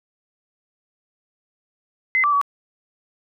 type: tone with pitch steps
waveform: sine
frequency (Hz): 2053 / 1167 / 1136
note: C7 / D6 / C#6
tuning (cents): -33 / -11 / +42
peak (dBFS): -15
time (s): 2.15-2.414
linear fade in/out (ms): 0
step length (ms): 88
effects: none